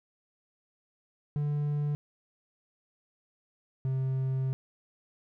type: tone pair in turn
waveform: triangle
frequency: 146.83 / 131.95 Hz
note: D3 / C3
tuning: 0 / +15 cents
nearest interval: major second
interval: 185 cents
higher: first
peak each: -25 dBFS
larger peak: neither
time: 1.36-1.95 / 3.85-4.53 s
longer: second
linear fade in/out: 0 ms
effects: none